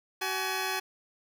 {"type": "tone pair together", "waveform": "10% pulse", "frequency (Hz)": [378.4, 844.1], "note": ["F#4", "G#5"], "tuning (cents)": [39, 28], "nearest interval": "octave + major second", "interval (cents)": 1389, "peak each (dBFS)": -24, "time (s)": [0.21, 0.8], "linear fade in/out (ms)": 10, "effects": []}